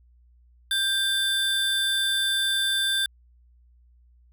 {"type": "tone pair together", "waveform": "square", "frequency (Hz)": [1581, 3549], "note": ["G6", "A7"], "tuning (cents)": [14, 14], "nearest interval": "octave + major second", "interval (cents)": 1400, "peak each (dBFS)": [-28, -24], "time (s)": [0.71, 3.06], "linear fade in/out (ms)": 2, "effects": ["added 60 Hz sine -54 dBFS peak until 4.32 s"]}